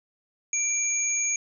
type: tone pair together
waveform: sine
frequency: 2349 / 6636 Hz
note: D7 / G#8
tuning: 0 / -2 cents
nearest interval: octave + tritone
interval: 1798 cents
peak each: -30 / -24 dBFS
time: 0.53-1.36 s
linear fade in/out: 2 ms
effects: none